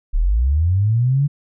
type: linear sweep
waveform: sine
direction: up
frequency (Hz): 32.7 to 146.83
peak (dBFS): -13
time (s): 0.13-1.28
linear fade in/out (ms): 20
effects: none